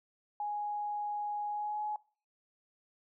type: tone with pitch glide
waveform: sine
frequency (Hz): 830.6 to 843.2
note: G#5 to G#5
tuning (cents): 0 to +26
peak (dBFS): -33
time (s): 0.4-1.96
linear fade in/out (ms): 2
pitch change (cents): +26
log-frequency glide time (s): 1.49-1.81
effects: noise-tail reverb RT60 0.4 s tail -22 dB re dry